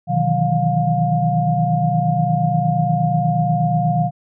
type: tone cluster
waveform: sine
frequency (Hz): 126.7 / 155.3 / 163.7 / 183.5 / 708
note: B2 / D#3 / E3 / F#3 / F5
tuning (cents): +45 / -3 / -12 / -14 / +23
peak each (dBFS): -22 / -19 / -24 / -24 / -19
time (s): 0.07-4.11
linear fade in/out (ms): 50
effects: none